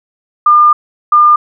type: tone pair in turn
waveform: sine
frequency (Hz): 1204 / 1204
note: D6 / D6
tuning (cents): +43 / +43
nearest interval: unison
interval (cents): 0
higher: neither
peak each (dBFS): -3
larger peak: neither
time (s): 0.46-0.73 / 1.12-1.36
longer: first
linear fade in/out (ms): 5
effects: none